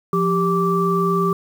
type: tone cluster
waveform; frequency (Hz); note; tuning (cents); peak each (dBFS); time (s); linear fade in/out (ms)
sine; 174.1 / 394.2 / 1166; F3 / G4 / D6; -5 / +10 / -13; -20; 0.13-1.33; 2
effects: 7-bit